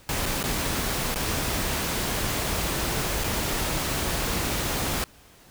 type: noise with dropouts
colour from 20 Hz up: pink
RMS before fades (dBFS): -27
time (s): 0.09-5.04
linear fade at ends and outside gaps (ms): 0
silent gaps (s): 0.257-0.261 / 0.429-0.439 / 1.144-1.159 / 3.238-3.243
effects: pink hiss -53 dBFS RMS until 5.5 s